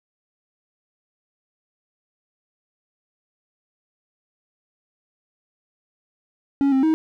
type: tone with pitch steps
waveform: triangle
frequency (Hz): 278.3 / 265.7 / 316.9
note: C#4 / C4 / D#4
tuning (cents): +7 / +27 / +32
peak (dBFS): -13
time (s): 6.61-6.94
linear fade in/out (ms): 0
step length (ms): 110
effects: none